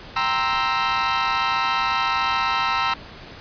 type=chord; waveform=sawtooth; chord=C dominant seventh; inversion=second; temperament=equal; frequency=784 / 932.3 / 1046.5 / 1318.5 Hz; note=G5 / Bb5 / C6 / E6; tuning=0 / 0 / 0 / 0 cents; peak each=-25 / -21 / -22 / -19 dBFS; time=0.16-2.94 s; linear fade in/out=5 ms; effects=pink hiss -40 dBFS RMS until 3.4 s + resampled to 11025 Hz